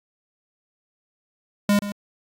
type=tone with echo; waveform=square; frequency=203.9 Hz; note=G#3; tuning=32 cents flat; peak=-16 dBFS; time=1.69-1.79 s; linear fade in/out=2 ms; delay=130 ms; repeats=1; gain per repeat=-12 dB; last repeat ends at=1.92 s; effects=AAC 48 kbps